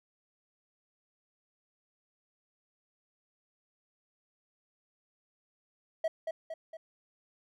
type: tone with echo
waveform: triangle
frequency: 646 Hz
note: E5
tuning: 35 cents flat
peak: -25 dBFS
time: 6.04-6.08 s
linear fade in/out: 5 ms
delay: 230 ms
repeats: 3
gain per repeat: -5 dB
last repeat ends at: 6.77 s
effects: none